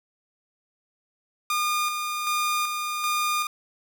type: tone with tremolo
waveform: sawtooth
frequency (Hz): 1214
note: D#6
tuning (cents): -43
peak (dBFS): -19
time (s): 1.5-3.47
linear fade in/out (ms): 2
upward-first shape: square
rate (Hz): 1.3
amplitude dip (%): 40
effects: none